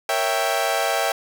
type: chord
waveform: sawtooth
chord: A# diminished seventh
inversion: none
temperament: equal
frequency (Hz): 466.2 / 554.4 / 659.3 / 784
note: A#4 / C#5 / E5 / G5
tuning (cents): 0 / 0 / 0 / 0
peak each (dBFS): -26 / -23 / -20 / -20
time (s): 0.09-1.12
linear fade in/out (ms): 2
effects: none